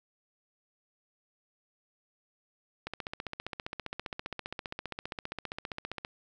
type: click train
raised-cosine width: 0.3 ms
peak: -20 dBFS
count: 49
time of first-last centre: 2.87-6.049 s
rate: 15.1 Hz
effects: none